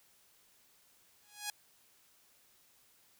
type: tone with exponential growth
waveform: 5% pulse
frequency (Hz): 830.6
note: G#5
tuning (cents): 0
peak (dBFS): -22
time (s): 1.22-1.5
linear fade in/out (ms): 2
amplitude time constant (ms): 60
effects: white hiss -67 dBFS RMS until 3.19 s